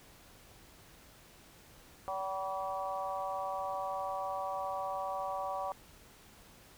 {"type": "harmonic tone with a mistuned harmonic", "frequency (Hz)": 190.9, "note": "G3", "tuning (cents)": -46, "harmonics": [3, 4, 5, 6], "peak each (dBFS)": [-40, -38, -41, -41], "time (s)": [2.08, 5.72], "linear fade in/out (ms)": 0, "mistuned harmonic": 5, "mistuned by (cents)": 30, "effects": ["pink hiss -58 dBFS RMS until 6.77 s"]}